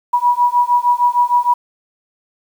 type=beating tone pair; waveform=sine; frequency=968 / 974.5 Hz; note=B5 / B5; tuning=-35 / -23 cents; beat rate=6.5 Hz; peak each=-14 dBFS; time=0.13-1.54 s; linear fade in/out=10 ms; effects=7-bit